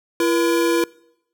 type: tone pair together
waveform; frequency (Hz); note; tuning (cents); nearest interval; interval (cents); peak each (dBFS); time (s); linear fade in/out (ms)
square; 338.1 / 478.1; E4 / A#4; +44 / +44; tritone; 600; -18 / -22; 0.2-0.84; 2
effects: noise-tail reverb RT60 0.8 s tail -24 dB re dry

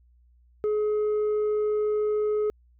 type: tone with tanh clipping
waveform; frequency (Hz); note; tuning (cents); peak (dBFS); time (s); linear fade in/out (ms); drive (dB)
sine; 423.1; G#4; +32; -23; 0.64-2.5; 0; 3
effects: added 60 Hz sine -56 dBFS peak until 2.79 s

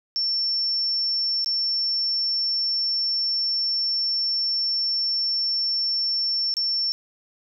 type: tone with dropouts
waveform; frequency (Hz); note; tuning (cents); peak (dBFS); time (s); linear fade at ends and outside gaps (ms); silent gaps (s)
sine; 5420; E8; +47; -21; 0.16-6.92; 0; 1.445-1.46 / 6.54-6.568
effects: none

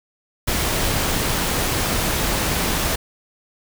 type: noise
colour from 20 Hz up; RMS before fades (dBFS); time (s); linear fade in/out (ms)
pink; -21; 0.47-2.96; 10
effects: none

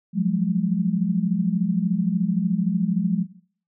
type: tone cluster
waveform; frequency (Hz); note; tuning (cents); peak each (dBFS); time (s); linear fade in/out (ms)
sine; 173.9 / 187.2 / 210.8; F3 / F#3 / G#3; -7 / +20 / +26; -23; 0.13-3.26; 50
effects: noise-tail reverb RT60 0.5 s tail -17 dB re dry

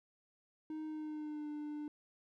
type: tone with pitch glide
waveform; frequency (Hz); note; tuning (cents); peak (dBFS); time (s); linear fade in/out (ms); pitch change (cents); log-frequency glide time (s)
triangle; 311.1 to 298.1; D#4 to D4; 0 to +26; -38; 0.7-1.88; 2; -74; 0.85-1.48
effects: none

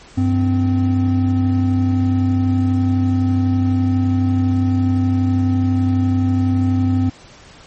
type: tone pair together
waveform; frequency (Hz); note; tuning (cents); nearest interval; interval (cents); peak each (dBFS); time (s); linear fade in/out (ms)
triangle; 96.8 / 258.4; G2 / C4; -21 / -21; octave + perfect fourth; 1700; -14; 0.17-7.1; 10
effects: pink hiss -43 dBFS RMS until 7.66 s + MP3 32 kbps

